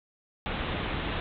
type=low-pass noise; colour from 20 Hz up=pink; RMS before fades=-32 dBFS; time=0.46-1.2 s; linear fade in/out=0 ms; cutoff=3800 Hz; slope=96 dB/octave; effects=none